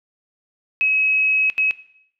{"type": "tone bursts at uneven times", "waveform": "sine", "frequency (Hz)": 2558, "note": "D#7", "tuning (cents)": 47, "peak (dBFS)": -15, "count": 2, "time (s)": [[0.81, 1.5], [1.58, 1.71]], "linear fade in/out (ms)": 0, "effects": ["noise-tail reverb RT60 0.7 s tail -17 dB re dry"]}